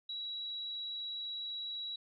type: tone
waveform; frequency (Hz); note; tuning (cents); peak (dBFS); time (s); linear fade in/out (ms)
sine; 3892; B7; -26; -38; 0.09-1.96; 5
effects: none